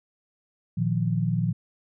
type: chord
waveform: sine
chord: Bb suspended fourth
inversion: none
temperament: just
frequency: 116.54 / 155.39 / 174.81 Hz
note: Bb2 / Eb3 / F3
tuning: 0 / -2 / +2 cents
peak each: -26 / -27 / -26 dBFS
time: 0.77-1.53 s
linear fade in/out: 10 ms
effects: none